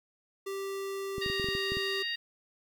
square tone, 391.4 Hz, G4, 3 cents flat, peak -35 dBFS, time 0.46-2.03 s, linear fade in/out 10 ms
clicks, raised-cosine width 3 ms, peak -25 dBFS, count 9, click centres 1.182 / 1.262 / 1.3 / 1.398 / 1.444 / 1.487 / 1.551 / 1.72 / 1.77 s
harmonic tone, 935 Hz, A#5, 5 cents sharp, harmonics 2 / 3 / 4 / 5, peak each -35 / -37 / -38 / -39 dBFS, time 1.21-2.16 s, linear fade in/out 10 ms
effects 10-bit

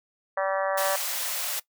harmonic tone, 192.8 Hz, G3, 28 cents flat, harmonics 3 / 4 / 5 / 6 / 7 / 8 / 9 / 10, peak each -26 / -31 / -34 / -32 / -38 / -38 / -35 / -40 dBFS, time 0.37-0.96 s, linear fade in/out 5 ms
white high-pass noise, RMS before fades -30 dBFS, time 0.77-1.6 s, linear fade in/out 10 ms, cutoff 510 Hz, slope 96 dB/octave
effects noise-tail reverb RT60 0.1 s tail -19 dB re dry

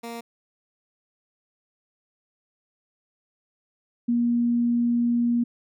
15% pulse / sine tone pair in turn, 233.1 / 237.9 Hz, A#3 / A#3, 0 / +35 cents, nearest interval unison, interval 35 cents, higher second, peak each -27 / -19 dBFS, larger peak second, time 0.03-0.21 / 4.08-5.44 s, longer second, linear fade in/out 10 ms, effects none

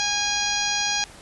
harmonic tone, 821 Hz, G#5, 20 cents flat, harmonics 1 / 2 / 3 / 4 / 5 / 6 / 7 / 8, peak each -30 / -30 / -30 / -30 / -30 / -30 / -30 / -30 dBFS, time 0-1.04 s, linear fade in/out 0 ms, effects pink hiss -45 dBFS RMS until 1.21 s + resampled to 24000 Hz

